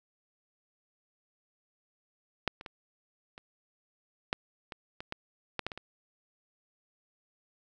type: clicks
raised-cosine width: 0.3 ms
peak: -11 / -28 / -25 / -29 / -12 / -24 / -24 / -19 / -15 / -16 / -24 / -25 dBFS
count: 12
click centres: 2.477 / 2.611 / 2.662 / 3.379 / 4.329 / 4.722 / 5.005 / 5.124 / 5.593 / 5.666 / 5.718 / 5.776 s
effects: none